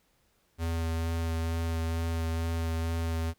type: tone with vibrato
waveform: square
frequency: 82.41 Hz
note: E2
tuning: in tune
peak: -29 dBFS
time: 0.58-3.34 s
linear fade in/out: 50 ms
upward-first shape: sine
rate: 2.2 Hz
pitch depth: 12 cents each way
effects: pink hiss -70 dBFS RMS until 3.38 s